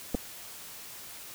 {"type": "clicks", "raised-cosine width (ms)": 2, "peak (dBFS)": -16, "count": 2, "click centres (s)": [0.146, 0.15], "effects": ["white hiss -45 dBFS RMS until 1.34 s"]}